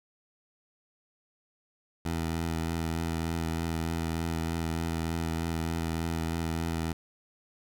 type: tone with vibrato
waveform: 15% pulse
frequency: 82.2 Hz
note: E2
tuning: 4 cents flat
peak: -23 dBFS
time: 2.05-6.93 s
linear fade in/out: 5 ms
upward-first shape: triangle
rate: 3.3 Hz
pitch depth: 24 cents each way
effects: none